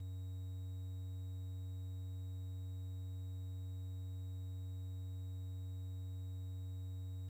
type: tone with quantisation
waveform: triangle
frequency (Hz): 93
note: F#2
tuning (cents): +9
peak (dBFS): -40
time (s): 0-7.29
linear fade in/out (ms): 5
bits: 11
effects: none